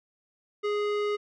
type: tone with low-pass filter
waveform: square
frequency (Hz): 415.3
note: G#4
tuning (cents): 0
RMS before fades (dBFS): -28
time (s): 0.63-1.17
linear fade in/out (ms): 20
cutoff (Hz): 3100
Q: 0.82
effects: none